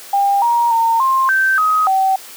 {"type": "tone with pitch steps", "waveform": "sine", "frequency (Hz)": [799, 943, 914, 1058, 1555, 1261, 767], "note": ["G5", "A#5", "A#5", "C6", "G6", "D#6", "G5"], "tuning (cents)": [33, 20, -34, 19, -14, 23, -38], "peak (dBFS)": -11, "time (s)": [0.13, 2.16], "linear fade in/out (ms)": 5, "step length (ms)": 290, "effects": ["white hiss -36 dBFS RMS until 2.36 s", "high-pass 300 Hz 12 dB/octave"]}